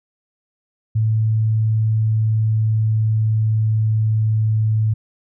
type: tone with pitch glide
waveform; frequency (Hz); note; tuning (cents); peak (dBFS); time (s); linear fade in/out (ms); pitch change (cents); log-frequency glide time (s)
sine; 110 to 109.18; A2 to A2; 0 to -13; -14; 0.95-4.94; 10; -13; 1.26-4.59
effects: none